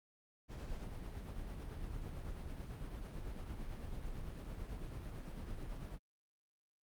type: noise with tremolo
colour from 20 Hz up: brown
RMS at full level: -43 dBFS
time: 0.48-5.99 s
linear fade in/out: 50 ms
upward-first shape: triangle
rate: 9 Hz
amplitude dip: 40%
effects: Opus 48 kbps